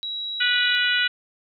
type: tone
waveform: sine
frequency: 3876 Hz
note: B7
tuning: 33 cents flat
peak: -27 dBFS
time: 0.03-0.75 s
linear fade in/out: 0 ms
type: harmonic tone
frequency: 490 Hz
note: B4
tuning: 14 cents flat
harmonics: 3 / 4 / 5 / 6 / 7 / 8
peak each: -22 / -28 / -28 / -24 / -30 / -29 dBFS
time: 0.4-1.08 s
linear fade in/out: 10 ms
type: click train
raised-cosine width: 0.3 ms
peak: -29 dBFS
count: 4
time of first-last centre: 0.56-0.991 s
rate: 6.96 Hz
effects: none